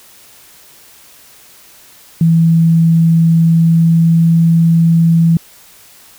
sine tone with pitch glide, 164.81 to 165.86 Hz, E3 to E3, 0 to +11 cents, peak -6 dBFS, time 2.21-5.37 s, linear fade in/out 2 ms, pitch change +11 cents, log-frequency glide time 3.39-4.34 s, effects white hiss -42 dBFS RMS until 6.18 s

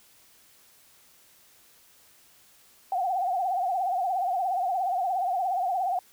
sine tone with vibrato, 740 Hz, F#5, in tune, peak -24 dBFS, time 2.92-5.99 s, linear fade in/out 2 ms, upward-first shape triangle, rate 17 Hz, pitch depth 130 cents each way, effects white hiss -58 dBFS RMS until 6.12 s

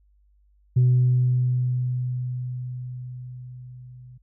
sine tone with level ramp, 125.3 Hz, B2, 25 cents sharp, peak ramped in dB -12 to -42 dBFS, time 0.76-4.18 s, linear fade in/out 10 ms, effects tanh soft clip ceiling -12 dBFS + added 50 Hz sine -57 dBFS peak until 4.22 s

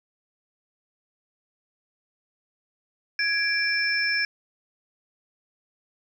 sine tone cluster, 1664 / 2347 / 5300 Hz, G#6 / D7 / E8, +3 / -2 / +9 cents, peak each -25 / -26 / -28 dBFS, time 3.19-4.25 s, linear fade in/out 2 ms, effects 9-bit

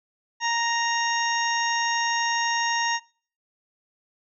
harmonic tone, 932 Hz, A#5, 1 cent flat, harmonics 1 / 2 / 3 / 4 / 6 / 7, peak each -25 / -27 / -32 / -35 / -31 / -36 dBFS, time 0.4-3 s, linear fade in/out 50 ms, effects noise-tail reverb RT60 0.5 s tail -25 dB re dry

